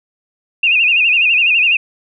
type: tone with vibrato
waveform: sine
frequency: 2618 Hz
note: E7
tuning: 13 cents flat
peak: -9 dBFS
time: 0.63-1.77 s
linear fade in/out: 5 ms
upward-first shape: sine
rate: 12 Hz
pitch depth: 120 cents each way
effects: none